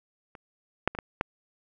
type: clicks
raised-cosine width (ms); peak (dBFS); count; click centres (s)
0.5; -30 / -7 / -23 / -15 / -10; 5; 0.352 / 0.876 / 0.95 / 0.988 / 1.211
effects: none